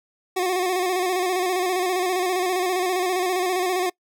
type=tone with vibrato; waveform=25% pulse; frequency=365.9 Hz; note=F#4; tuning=19 cents flat; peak=-17 dBFS; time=0.36-3.9 s; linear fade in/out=10 ms; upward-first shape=square; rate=15 Hz; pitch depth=44 cents each way; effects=noise-tail reverb RT60 0.1 s tail -24 dB re dry